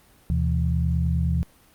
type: tone cluster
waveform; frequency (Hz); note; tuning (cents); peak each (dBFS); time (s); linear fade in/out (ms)
sine; 76.6 / 126 / 166.6; D#2 / B2 / E3; -27 / +35 / +19; -22 / -27 / -25; 0.3-1.43; 0
effects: pink hiss -56 dBFS RMS until 1.74 s + Opus 32 kbps